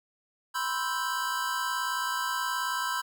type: chord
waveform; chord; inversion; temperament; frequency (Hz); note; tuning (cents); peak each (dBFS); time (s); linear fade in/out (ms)
square; C major seventh; third; equal; 987.8 / 1046.5 / 1318.5 / 1568; B5 / C6 / E6 / G6; 0 / 0 / 0 / 0; -34 / -36 / -36 / -34; 0.54-3.02; 20
effects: none